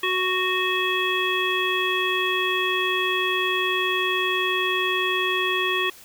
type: harmonic tone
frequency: 370 Hz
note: F#4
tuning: in tune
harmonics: 1 / 3 / 5 / 7 / 9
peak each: -27 / -27 / -27 / -27 / -27 dBFS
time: 0.03-5.9 s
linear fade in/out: 5 ms
effects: white hiss -47 dBFS RMS until 6.04 s